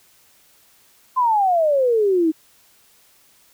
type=exponential sweep; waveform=sine; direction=down; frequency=1045 to 308.1 Hz; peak=-14 dBFS; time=1.16-2.32 s; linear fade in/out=20 ms; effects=white hiss -55 dBFS RMS until 3.53 s